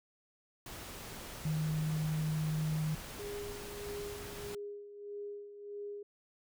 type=noise; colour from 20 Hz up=pink; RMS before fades=-46 dBFS; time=0.66-4.55 s; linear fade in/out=2 ms
type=tone; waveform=sine; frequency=155.56 Hz; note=D#3; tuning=in tune; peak=-31 dBFS; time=1.45-2.95 s; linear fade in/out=5 ms
type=tone with tremolo; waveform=sine; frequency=409.4 Hz; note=G#4; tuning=25 cents flat; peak=-39 dBFS; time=3.19-6.03 s; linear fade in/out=5 ms; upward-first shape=sine; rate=1.6 Hz; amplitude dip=65%
effects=none